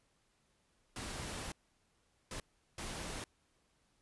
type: noise bursts at uneven times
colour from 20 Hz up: pink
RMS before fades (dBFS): -43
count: 3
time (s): 0.96-1.52 / 2.31-2.4 / 2.78-3.24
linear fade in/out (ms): 2
effects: pink hiss -75 dBFS RMS until 4.01 s + resampled to 24000 Hz